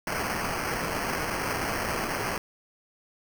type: noise with sample-and-hold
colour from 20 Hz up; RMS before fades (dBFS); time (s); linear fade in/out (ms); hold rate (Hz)
white; -30; 0.07-2.38; 2; 3675
effects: none